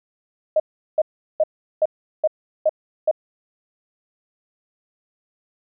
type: tone bursts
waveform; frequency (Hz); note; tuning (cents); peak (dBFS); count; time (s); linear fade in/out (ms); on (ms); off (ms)
sine; 622.3; D#5; 0; -13; 7; 0.56-3.113; 5; 39; 380
effects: none